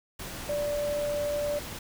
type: tone in noise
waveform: sine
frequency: 585 Hz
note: D5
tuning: 7 cents flat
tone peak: -27 dBFS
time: 0.49-1.59 s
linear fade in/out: 5 ms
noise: pink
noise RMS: -39 dBFS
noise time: 0.19-1.79 s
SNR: +9 dB
effects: none